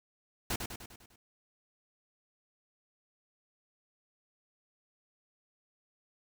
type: noise with echo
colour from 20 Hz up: pink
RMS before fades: -33 dBFS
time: 0.5-0.56 s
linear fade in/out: 5 ms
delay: 100 ms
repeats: 6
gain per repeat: -5 dB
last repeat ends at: 1.16 s
effects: none